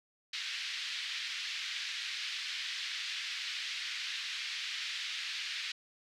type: band-pass noise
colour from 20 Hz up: white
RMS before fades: -39 dBFS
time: 0.33-5.72 s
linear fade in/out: 5 ms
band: 1800 to 4400 Hz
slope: 24 dB/octave
effects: none